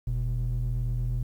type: ring-modulated tone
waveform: triangle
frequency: 82.41 Hz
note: E2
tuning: in tune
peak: -19 dBFS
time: 0.07-1.23 s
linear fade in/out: 5 ms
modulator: 39.1 Hz
effects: tanh soft clip ceiling -20 dBFS + 10-bit